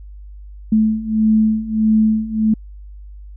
sine beating tone pair, 216.9 / 218.5 Hz, A3 / A3, -25 / -12 cents, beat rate 1.6 Hz, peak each -17 / -14 dBFS, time 0.72-2.54 s, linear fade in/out 5 ms, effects added 50 Hz sine -33 dBFS peak until 3.36 s

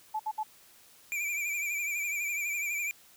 sine tone bursts, 864 Hz, A5, 32 cents flat, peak -29 dBFS, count 3, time 0.14-0.434 s, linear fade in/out 10 ms, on 56 ms, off 63 ms
square tone with vibrato, 2357 Hz, D7, 6 cents sharp, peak -31 dBFS, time 1.12-2.91 s, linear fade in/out 0 ms, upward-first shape triangle, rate 12 Hz, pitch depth 72 cents each way
effects white hiss -58 dBFS RMS until 3.16 s

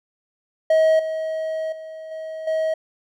triangle tone with level steps, 636 Hz, D#5, 38 cents sharp, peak -11 / -21 / -31 / -27 / -17 dBFS, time 0.7-2.74 s, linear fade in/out 5 ms, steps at 0.99 / 1.72 / 2.11 / 2.47 s, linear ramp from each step 5 ms, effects none

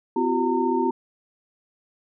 sine tone cluster, 254.6 / 344.1 / 379.7 / 914 Hz, C4 / F4 / F#4 / A#5, -47 / -26 / +45 / -34 cents, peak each -25 dBFS, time 0.16-0.91 s, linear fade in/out 5 ms, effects none

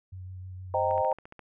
sine tone with vibrato, 92.5 Hz, F#2, in tune, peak -38 dBFS, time 0.12-1.02 s, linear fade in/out 10 ms, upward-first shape square, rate 6.4 Hz, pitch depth 14 cents each way
sine chord, C minor seventh, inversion none, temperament equal with one note detuned, 523.3 / 622.3 / 784 / 924.3 Hz, C5 / Eb5 / G5 / Bb5, 0 / 0 / 0 / -15 cents, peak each -29 dBFS, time 0.74-1.13 s, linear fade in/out 2 ms
click train, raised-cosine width 0.5 ms, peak -30 dBFS, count 8, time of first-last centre 0.91-1.393 s, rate 14.5 Hz
effects none

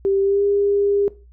sine tone with pitch glide, 392 to 403.5 Hz, G4 to G#4, 0 to -50 cents, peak -15 dBFS, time 0.05-1.08 s, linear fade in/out 0 ms, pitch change +50 cents, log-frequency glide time 0.21-0.43 s, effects noise-tail reverb RT60 0.3 s tail -18 dB re dry + added 60 Hz sine -44 dBFS peak until 1.32 s

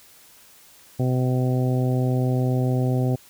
harmonic tone, 127.4 Hz, C3, 46 cents flat, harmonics 1 / 2 / 3 / 4 / 5 / 6, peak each -20 / -26 / -30 / -32 / -34 / -36 dBFS, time 0.99-3.16 s, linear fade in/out 10 ms, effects white hiss -51 dBFS RMS until 3.29 s

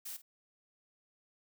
blue noise with echo, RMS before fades -43 dBFS, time 0.05-0.17 s, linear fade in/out 10 ms, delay 50 ms, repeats 1, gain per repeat -15 dB, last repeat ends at 0.22 s, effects none

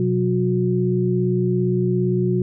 sine tone cluster, 126.1 / 183.6 / 362.7 Hz, B2 / F#3 / F#4, +36 / -13 / -34 cents, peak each -21 dBFS, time 0-2.42 s, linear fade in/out 2 ms, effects none

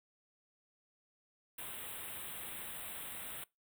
white band-stop noise, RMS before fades -45 dBFS, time 1.58-3.44 s, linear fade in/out 5 ms, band 3800 to 8100 Hz, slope 96 dB/octave, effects noise-tail reverb RT60 0.2 s tail -22 dB re dry

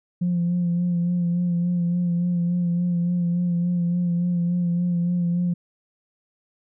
sine tone with vibrato, 174.61 Hz, F3, in tune, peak -18 dBFS, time 0.21-5.54 s, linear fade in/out 10 ms, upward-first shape sine, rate 3.5 Hz, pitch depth 29 cents each way, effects tanh soft clip ceiling -16 dBFS

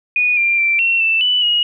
sine tone with pitch steps, 2465 / 2381 / 2348 / 2720 / 2660 / 2979 / 2889 Hz, D#7 / D7 / D7 / F7 / E7 / F#7 / F#7, -17 / +23 / -1 / -46 / +15 / +11 / -42 cents, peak -12 dBFS, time 0.16-1.63 s, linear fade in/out 2 ms, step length 210 ms, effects none

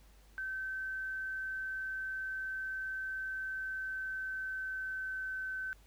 sine tone with pitch glide, 1541 to 1529.5 Hz, G6 to G6, -30 to -43 cents, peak -36 dBFS, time 0.38-5.73 s, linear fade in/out 0 ms, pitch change -13 cents, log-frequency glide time 3.27-5.57 s, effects added 50 Hz sine -58 dBFS peak until 5.86 s + pink hiss -66 dBFS RMS until 5.86 s

